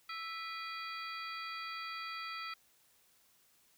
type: harmonic tone with a mistuned harmonic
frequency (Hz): 659.3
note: E5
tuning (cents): 0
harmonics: 2 / 3 / 4 / 5 / 6 / 7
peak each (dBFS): -43 / -47 / -48 / -52 / -54 / -49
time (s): 0.09-2.54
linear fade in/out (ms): 5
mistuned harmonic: 4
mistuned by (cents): -130
effects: white hiss -69 dBFS RMS until 3.77 s